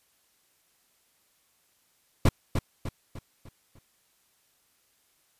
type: noise with echo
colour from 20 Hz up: brown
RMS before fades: -18 dBFS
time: 2.25-2.29 s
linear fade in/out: 5 ms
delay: 300 ms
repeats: 5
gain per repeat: -7 dB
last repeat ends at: 3.79 s
effects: white hiss -68 dBFS RMS until 5.39 s + resampled to 32000 Hz